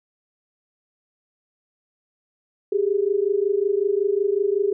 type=tone pair together; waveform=sine; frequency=389.9 / 415.3 Hz; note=G4 / G#4; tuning=-9 / 0 cents; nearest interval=minor second; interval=109 cents; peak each=-21 dBFS; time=2.72-4.73 s; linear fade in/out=5 ms; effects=none